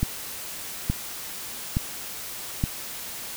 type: click train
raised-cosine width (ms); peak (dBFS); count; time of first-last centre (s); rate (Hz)
5; -10; 4; 0.03-2.639; 1.15
effects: white hiss -36 dBFS RMS until 3.36 s